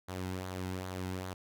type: tone with flanger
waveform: sawtooth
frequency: 92.5 Hz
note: F#2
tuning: in tune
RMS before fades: -39 dBFS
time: 0.08-1.34 s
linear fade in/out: 10 ms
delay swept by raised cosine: 0.37 to 1.77 ms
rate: 2.5 Hz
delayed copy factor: -0.5
effects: none